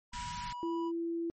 triangle tone with pitch glide, 973 to 982 Hz, B5 to B5, -26 to -10 cents, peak -37 dBFS, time 0.12-0.92 s, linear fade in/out 50 ms, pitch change +16 cents, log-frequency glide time 0.52-0.75 s
pink band-stop noise, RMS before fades -43 dBFS, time 0.13-0.53 s, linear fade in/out 5 ms, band 220 to 1300 Hz, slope 48 dB/octave
sine tone, 335.8 Hz, E4, 32 cents sharp, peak -32 dBFS, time 0.63-1.3 s, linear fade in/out 0 ms
effects MP3 32 kbps

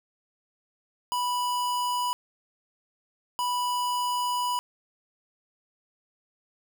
square tone bursts at uneven times, 984 Hz, B5, 7 cents flat, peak -26 dBFS, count 2, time 1.12-2.13 / 3.39-4.59 s, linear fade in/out 0 ms, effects none

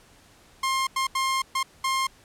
sawtooth tone bursts at uneven times, 1062 Hz, C6, 25 cents sharp, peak -19 dBFS, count 5, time 0.63-0.87 / 0.96-1.07 / 1.15-1.42 / 1.55-1.63 / 1.84-2.07 s, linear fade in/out 5 ms, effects pink hiss -55 dBFS RMS until 2.24 s + low-pass 11000 Hz 12 dB/octave

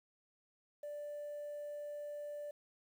sine tone, 587.3 Hz, D5, in tune, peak -40 dBFS, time 0.83-2.51 s, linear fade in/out 5 ms, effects tanh soft clip ceiling -40 dBFS + 11-bit

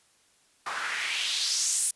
white noise with band-pass filter sweep, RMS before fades -29 dBFS, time 0.66-1.91 s, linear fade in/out 5 ms, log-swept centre 1100 to 10000 Hz, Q 2.6, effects white hiss -64 dBFS RMS until 1.95 s + resampled to 24000 Hz

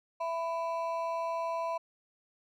triangle ring-modulated tone, 830.6 Hz, G#5, in tune, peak -26 dBFS, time 0.2-1.78 s, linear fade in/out 10 ms, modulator 166 Hz, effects none

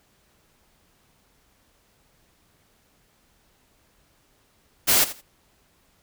white noise with echo, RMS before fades -18 dBFS, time 4.87-5.05 s, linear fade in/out 20 ms, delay 84 ms, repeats 2, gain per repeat -15 dB, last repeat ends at 5.218 s, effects pink hiss -63 dBFS RMS until 6.02 s

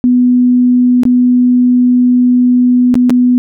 sine tone with dropouts, 247.8 Hz, B3, 6 cents sharp, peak -5 dBFS, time 0.04-3.38 s, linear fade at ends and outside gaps 0 ms, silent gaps 1.034-1.053 / 2.942-2.954 / 3.096-3.104 s, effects none

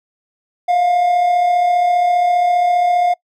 triangle tone pair together, 675 / 710 Hz, E5 / F5, +41 / +28 cents, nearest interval minor second, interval 87 cents, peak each -22 / -10 dBFS, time 0.68-3.14 s, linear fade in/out 10 ms, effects noise-tail reverb RT60 0.1 s tail -24 dB re dry

